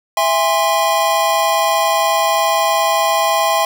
square chord, E augmented, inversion none, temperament equal with one note detuned, 659.3 / 816.3 / 1046.5 Hz, E5 / G#5 / B#5, 0 / -30 / 0 cents, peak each -18 dBFS, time 0.17-3.65 s, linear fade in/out 2 ms, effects none

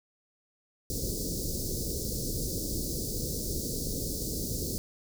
pink band-stop noise, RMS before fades -33 dBFS, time 0.9-4.78 s, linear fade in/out 0 ms, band 520 to 4500 Hz, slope 48 dB/octave, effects none

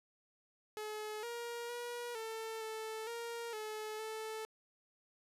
sawtooth tone with pitch steps, 427 / 472.4 / 480.4 / 445.8 / 439.8 / 467.3 / 430.4 / 438.5 Hz, G#4 / A#4 / B4 / A4 / A4 / A#4 / A4 / A4, +48 / +23 / -48 / +23 / -1 / +4 / -38 / -6 cents, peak -37 dBFS, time 0.77-4.45 s, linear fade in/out 0 ms, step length 460 ms, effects resampled to 32000 Hz + 12-bit

